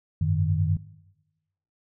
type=tone cluster; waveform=sine; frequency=93 / 102.8 / 154 Hz; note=F#2 / G#2 / D#3; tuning=+9 / -17 / -17 cents; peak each=-24 / -29 / -24 dBFS; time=0.21-0.77 s; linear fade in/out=5 ms; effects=noise-tail reverb RT60 1.0 s tail -19 dB re dry